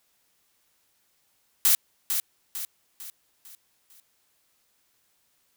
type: noise with echo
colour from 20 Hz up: blue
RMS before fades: -19 dBFS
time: 1.65-1.75 s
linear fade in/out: 0 ms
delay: 450 ms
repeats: 5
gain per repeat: -7 dB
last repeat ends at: 4 s
effects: white hiss -69 dBFS RMS until 5.56 s